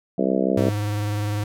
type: harmonic tone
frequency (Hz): 65.41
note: C2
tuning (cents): 0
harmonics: 3 / 4 / 5 / 6 / 7 / 8 / 9 / 10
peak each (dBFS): -24 / -25 / -26 / -27 / -27 / -28 / -29 / -29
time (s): 0.18-0.7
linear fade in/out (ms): 5
type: tone with vibrato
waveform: square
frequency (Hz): 104.2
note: G#2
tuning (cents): +6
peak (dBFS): -23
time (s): 0.57-1.44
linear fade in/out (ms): 5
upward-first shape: triangle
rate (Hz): 20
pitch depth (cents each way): 49
effects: none